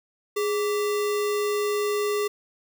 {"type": "tone with sample-and-hold", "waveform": "sine", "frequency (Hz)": 415.3, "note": "G#4", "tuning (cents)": 0, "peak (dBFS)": -22, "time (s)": [0.36, 2.28], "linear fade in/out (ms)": 10, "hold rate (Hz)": 1575, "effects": []}